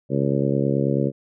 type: harmonic tone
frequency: 69.3 Hz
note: C#2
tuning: in tune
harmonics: 2 / 3 / 4 / 5 / 6 / 7 / 8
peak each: -23 / -25 / -26 / -27 / -28 / -28 / -29 dBFS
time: 0.09-1.12 s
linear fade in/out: 50 ms
effects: none